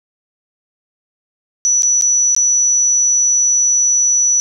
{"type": "tone with dropouts", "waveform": "sine", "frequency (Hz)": 5920, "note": "F#8", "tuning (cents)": 0, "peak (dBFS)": -10, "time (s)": [1.65, 4.4], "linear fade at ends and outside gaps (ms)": 0, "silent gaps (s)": [[1.822, 1.832], [2.012, 2.022], [2.349, 2.364]], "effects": []}